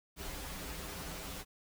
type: noise with comb filter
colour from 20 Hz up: pink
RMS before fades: -43 dBFS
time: 0.16-1.45 s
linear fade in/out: 50 ms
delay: 8.6 ms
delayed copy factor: -0.95
effects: none